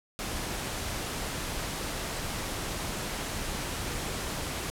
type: noise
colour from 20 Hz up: pink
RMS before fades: -34 dBFS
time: 0.19-4.7 s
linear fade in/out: 0 ms
effects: low-pass 12000 Hz 12 dB/octave